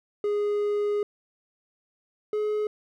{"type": "tone pair in turn", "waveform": "triangle", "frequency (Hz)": [413.5, 423.2], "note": ["G#4", "G#4"], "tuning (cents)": [-8, 33], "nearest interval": "unison", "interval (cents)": 41, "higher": "second", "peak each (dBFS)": [-21, -22], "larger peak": "first", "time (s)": [[0.24, 1.03], [2.33, 2.67]], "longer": "first", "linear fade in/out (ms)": 2, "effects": []}